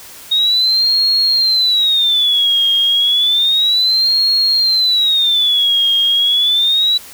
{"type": "tone with vibrato", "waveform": "sine", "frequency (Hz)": 3729, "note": "A#7", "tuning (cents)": 0, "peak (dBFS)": -10, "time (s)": [0.31, 6.98], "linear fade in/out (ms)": 10, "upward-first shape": "sine", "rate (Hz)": 0.31, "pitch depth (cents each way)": 240, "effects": ["white hiss -36 dBFS RMS until 7.13 s"]}